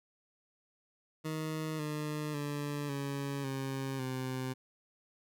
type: tone with pitch steps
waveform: 20% pulse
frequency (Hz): 156.9 / 151.03 / 145.38 / 139.94 / 134.71 / 129.67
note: D#3 / D3 / D3 / C#3 / C#3 / C3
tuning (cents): +15 / +49 / -17 / +17 / -49 / -15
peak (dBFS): -30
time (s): 1.24-4.54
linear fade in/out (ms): 20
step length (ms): 550
effects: none